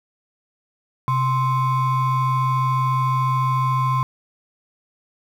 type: ring-modulated tone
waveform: triangle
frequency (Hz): 587.3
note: D5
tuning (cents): 0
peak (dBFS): -12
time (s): 1.08-4.03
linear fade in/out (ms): 0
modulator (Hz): 457
effects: 8-bit